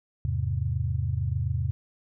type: chord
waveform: sine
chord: E augmented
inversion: none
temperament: equal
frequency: 82.41 / 103.83 / 130.81 Hz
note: E2 / G#2 / B#2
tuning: 0 / 0 / 0 cents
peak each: -29 dBFS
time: 0.25-1.71 s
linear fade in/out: 0 ms
effects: none